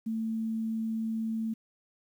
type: tone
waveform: sine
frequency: 223 Hz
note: A3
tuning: 23 cents sharp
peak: -29 dBFS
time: 0.06-1.54 s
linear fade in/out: 10 ms
effects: 10-bit